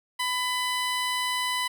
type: tone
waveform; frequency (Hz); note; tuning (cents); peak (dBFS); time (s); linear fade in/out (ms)
15% pulse; 1000; B5; +21; -19; 0.19-1.68; 10
effects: none